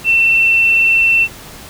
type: tone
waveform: sine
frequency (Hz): 2691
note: E7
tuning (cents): +35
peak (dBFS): -8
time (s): 0.04-1.28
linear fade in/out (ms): 50
effects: pink hiss -34 dBFS RMS until 1.69 s

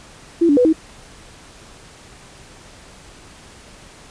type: tone with pitch steps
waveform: sine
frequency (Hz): 337.2 / 287.1 / 494.4 / 318.9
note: E4 / D4 / B4 / D#4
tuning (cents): +39 / -39 / +2 / +43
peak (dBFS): -10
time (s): 0.41-0.73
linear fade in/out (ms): 10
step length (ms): 80
effects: pink hiss -43 dBFS RMS until 4.1 s + resampled to 22050 Hz

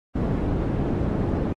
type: low-pass noise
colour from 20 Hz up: white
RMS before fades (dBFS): -24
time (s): 0.15-1.53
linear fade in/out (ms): 10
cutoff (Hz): 280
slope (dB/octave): 12
effects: AAC 32 kbps

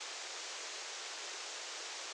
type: band-pass noise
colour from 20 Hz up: white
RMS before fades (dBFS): -45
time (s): 0-2.13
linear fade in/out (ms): 10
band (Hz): 340 to 7200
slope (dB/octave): 48
effects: resampled to 22050 Hz

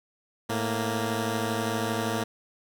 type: tone pair together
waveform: 10% pulse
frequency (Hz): 110 / 232.6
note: A2 / A#3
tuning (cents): 0 / -4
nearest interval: octave + minor second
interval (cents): 1296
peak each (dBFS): -21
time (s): 0.49-2.24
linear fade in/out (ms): 10
effects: none

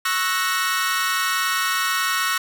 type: chord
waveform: sawtooth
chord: F# dominant seventh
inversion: second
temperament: equal with one note detuned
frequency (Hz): 1102.3 / 1318.5 / 1480 / 1864.7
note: C#6 / E6 / F#6 / A#6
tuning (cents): -10 / 0 / 0 / 0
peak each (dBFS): -22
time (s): 0.05-2.38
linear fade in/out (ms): 5
effects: none

